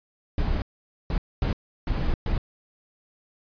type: noise bursts at uneven times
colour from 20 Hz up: brown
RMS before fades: -24 dBFS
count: 5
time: 0.38-0.62 / 1.1-1.18 / 1.42-1.53 / 1.87-2.14 / 2.26-2.38 s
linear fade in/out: 2 ms
effects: resampled to 11025 Hz